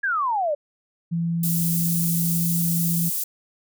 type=exponential sweep; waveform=sine; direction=down; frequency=1693 to 563 Hz; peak=-20 dBFS; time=0.03-0.55 s; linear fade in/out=10 ms
type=tone with pitch glide; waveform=sine; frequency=168.2 to 169.27 Hz; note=E3 to E3; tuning=+35 to +46 cents; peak=-21 dBFS; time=1.11-3.1 s; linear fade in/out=20 ms; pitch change=+11 cents; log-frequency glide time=1.5-1.88 s
type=high-pass noise; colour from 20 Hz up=white; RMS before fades=-26 dBFS; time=1.43-3.24 s; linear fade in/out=5 ms; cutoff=9200 Hz; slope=12 dB/octave
effects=none